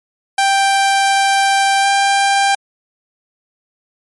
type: tone with pitch glide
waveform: sawtooth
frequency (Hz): 786 to 792.8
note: G5 to G5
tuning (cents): +4 to +19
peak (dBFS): -7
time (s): 0.38-2.55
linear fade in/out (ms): 5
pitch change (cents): +15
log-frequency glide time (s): 1.81-1.86
effects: MP3 48 kbps